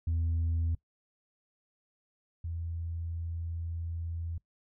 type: tone pair in turn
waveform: sine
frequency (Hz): 82.6 / 83.61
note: E2 / E2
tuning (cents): +4 / +25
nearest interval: unison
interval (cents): 21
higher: second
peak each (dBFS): -25 / -33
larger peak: first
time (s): 0.07-0.75 / 2.44-4.38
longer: second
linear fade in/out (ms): 5
effects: noise-tail reverb RT60 0.1 s tail -22 dB re dry + tanh soft clip ceiling -25 dBFS